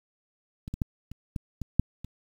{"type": "clicks", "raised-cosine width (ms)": 5, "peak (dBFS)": [-25, -20, -13, -28, -18, -21, -7, -26], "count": 8, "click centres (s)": [0.679, 0.74, 0.818, 1.116, 1.362, 1.617, 1.796, 2.046], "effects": ["8-bit"]}